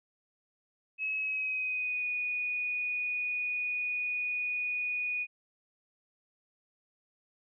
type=tone with pitch glide; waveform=sine; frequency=2570 to 2468 Hz; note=E7 to D#7; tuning=-45 to -15 cents; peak=-30 dBFS; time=0.98-5.27 s; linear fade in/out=50 ms; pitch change=-70 cents; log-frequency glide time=1.17-2.06 s; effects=none